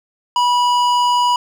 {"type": "tone with hard clipping", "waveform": "sine", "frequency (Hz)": 977, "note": "B5", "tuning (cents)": -19, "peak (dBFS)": -14, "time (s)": [0.36, 1.36], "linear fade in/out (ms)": 2, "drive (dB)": 12, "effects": []}